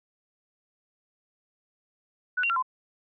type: tone with pitch steps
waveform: sine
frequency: 1482 / 2757 / 1366 / 1027 Hz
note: F#6 / F7 / F6 / C6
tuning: +2 / -23 / -39 / -33 cents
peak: -23 dBFS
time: 2.37-2.626 s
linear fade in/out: 10 ms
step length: 64 ms
effects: none